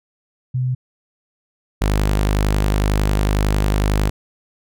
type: tone pair in turn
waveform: sine / sawtooth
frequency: 127.3 / 51 Hz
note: C3 / G#1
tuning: -47 / -31 cents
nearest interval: octave + major third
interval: 1584 cents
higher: first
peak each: -17 / -11 dBFS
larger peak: second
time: 0.54-0.75 / 1.81-4.1 s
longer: second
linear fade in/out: 10 ms
effects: none